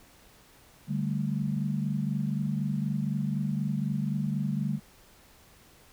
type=chord; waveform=sine; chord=D suspended fourth; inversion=none; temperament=equal; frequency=146.83 / 196 / 220 Hz; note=D3 / G3 / A3; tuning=0 / 0 / 0 cents; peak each=-30 / -31 / -33 dBFS; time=0.87-4.8 s; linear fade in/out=50 ms; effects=pink hiss -57 dBFS RMS until 5.92 s